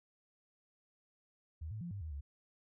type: tone with pitch steps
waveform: sine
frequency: 79.1 / 108.3 / 172.9 / 100.1 / 78.8 / 70.7 Hz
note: D#2 / A2 / F3 / G2 / D#2 / C#2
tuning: +29 / -27 / -17 / +37 / +23 / +35 cents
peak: -40 dBFS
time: 1.61-2.21 s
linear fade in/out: 10 ms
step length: 100 ms
effects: none